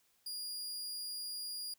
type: tone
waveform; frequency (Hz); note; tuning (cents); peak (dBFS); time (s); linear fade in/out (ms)
sawtooth; 4844; D#8; -47; -37; 0.26-1.74; 5
effects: white hiss -73 dBFS RMS until 1.78 s